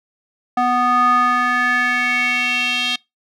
square tone with band-pass filter sweep, 246.9 Hz, B3, in tune, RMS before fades -17 dBFS, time 0.57-2.96 s, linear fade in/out 5 ms, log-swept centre 940 to 3300 Hz, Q 4.4, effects noise-tail reverb RT60 0.2 s tail -24 dB re dry

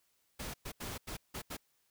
pink noise bursts at uneven times, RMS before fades -42 dBFS, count 6, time 0.39-0.54 / 0.65-0.72 / 0.8-0.98 / 1.07-1.17 / 1.34-1.42 / 1.5-1.57 s, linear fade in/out 10 ms, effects white hiss -75 dBFS RMS until 1.9 s

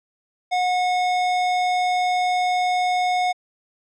square tone, 727 Hz, F#5, 31 cents flat, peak -19 dBFS, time 0.51-3.33 s, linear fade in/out 20 ms, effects low-pass 5000 Hz 12 dB/octave

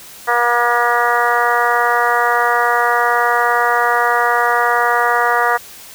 harmonic tone, 239.4 Hz, A#3, 46 cents sharp, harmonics 2 / 3 / 4 / 5 / 6 / 7 / 8, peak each -21 / -18 / -19 / -18 / -20 / -22 / -21 dBFS, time 0.27-5.58 s, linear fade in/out 20 ms, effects white hiss -37 dBFS RMS until 5.94 s

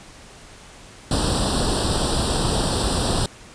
pink noise with comb filter, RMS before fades -21 dBFS, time 1.11-3.26 s, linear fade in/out 2 ms, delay 0.23 ms, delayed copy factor +1, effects pink hiss -44 dBFS RMS until 3.54 s + resampled to 22050 Hz

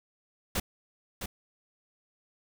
pink noise with echo, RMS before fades -29 dBFS, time 0.55-0.6 s, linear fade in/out 5 ms, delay 660 ms, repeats 1, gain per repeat -7 dB, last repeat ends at 1.26 s, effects none

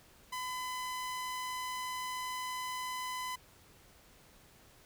sawtooth tone, 1009 Hz, B5, 37 cents sharp, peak -33 dBFS, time 0.32-3.36 s, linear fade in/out 10 ms, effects pink hiss -61 dBFS RMS until 4.85 s

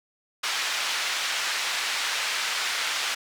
pink band-pass noise, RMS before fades -28 dBFS, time 0.43-3.15 s, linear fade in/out 10 ms, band 1500 to 5600 Hz, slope 12 dB/octave, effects none

